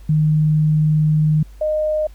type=tone pair in turn; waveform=sine; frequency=153.7 / 614.8 Hz; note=D#3 / D#5; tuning=-21 / -21 cents; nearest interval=2 octaves; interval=2400 cents; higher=second; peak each=-12 / -16 dBFS; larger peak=first; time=0.09-1.43 / 1.61-2.07 s; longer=first; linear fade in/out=5 ms; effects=added 50 Hz sine -37 dBFS peak until 2.14 s + pink hiss -54 dBFS RMS until 2.14 s